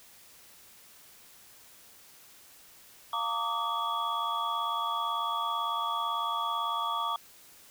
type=tone cluster; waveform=sine; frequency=696 / 914 / 1153 / 1231 / 3354 Hz; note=F5 / A#5 / D6 / D#6 / G#7; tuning=-6 / -34 / -32 / -19 / +16 cents; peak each=-40 / -34 / -31 / -39 / -38 dBFS; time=3.13-7.16 s; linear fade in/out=2 ms; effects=white hiss -55 dBFS RMS until 7.7 s